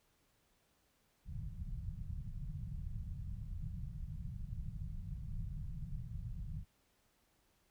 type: low-pass noise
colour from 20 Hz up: pink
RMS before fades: -43 dBFS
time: 1.25-6.65 s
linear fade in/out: 50 ms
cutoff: 170 Hz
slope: 48 dB/octave
effects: pink hiss -75 dBFS RMS until 7.7 s